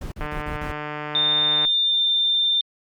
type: noise bursts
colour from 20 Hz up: brown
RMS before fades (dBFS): -31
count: 5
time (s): 0.01-0.72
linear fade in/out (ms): 5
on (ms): 110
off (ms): 40
type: click train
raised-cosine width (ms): 0.5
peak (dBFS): -15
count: 217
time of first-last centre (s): 0.21-1.65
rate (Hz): 150
type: tone with pitch glide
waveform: sine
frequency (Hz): 3616 to 3589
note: A7 to A7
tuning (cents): +47 to +34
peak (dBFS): -17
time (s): 1.15-2.61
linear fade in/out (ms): 2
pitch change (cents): -13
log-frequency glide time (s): 1.39-2.09
effects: Opus 48 kbps